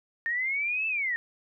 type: linear two-way sweep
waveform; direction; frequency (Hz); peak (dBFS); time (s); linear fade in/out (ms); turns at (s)
sine; up then down; 1816 to 2655 to 1816; -26; 0.26-1.16; 0; 0.87
effects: none